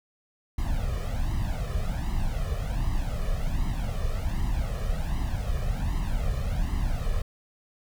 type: noise with flanger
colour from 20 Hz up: brown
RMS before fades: -27 dBFS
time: 0.58-7.22 s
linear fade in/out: 5 ms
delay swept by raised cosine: 1 to 1.7 ms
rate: 1.3 Hz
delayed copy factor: +0.85
effects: none